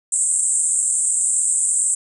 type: band-pass noise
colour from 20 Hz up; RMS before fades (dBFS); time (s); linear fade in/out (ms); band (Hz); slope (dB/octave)
pink; -19; 0.12-1.95; 5; 7600 to 8900; 96
effects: none